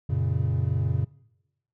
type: chord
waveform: triangle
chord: F# major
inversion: none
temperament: equal with one note detuned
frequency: 91.01 / 116.54 / 138.59 Hz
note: F#2 / A#2 / C#3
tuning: -28 / 0 / 0 cents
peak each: -25 dBFS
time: 0.09-1.05 s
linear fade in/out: 10 ms
effects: noise-tail reverb RT60 0.9 s tail -21 dB re dry